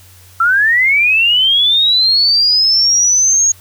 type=linear sweep; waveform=sine; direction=up; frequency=1318.5 to 6645 Hz; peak=-8 dBFS; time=0.4-3.52 s; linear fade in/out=5 ms; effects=added 91 Hz sine -42 dBFS peak until 3.6 s + white hiss -44 dBFS RMS until 3.6 s